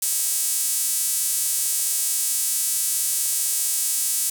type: tone with high-pass filter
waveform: sawtooth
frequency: 324.6 Hz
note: E4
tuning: 27 cents flat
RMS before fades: -23 dBFS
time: 0.02-4.3 s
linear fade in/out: 5 ms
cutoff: 8700 Hz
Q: 1.5
effects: none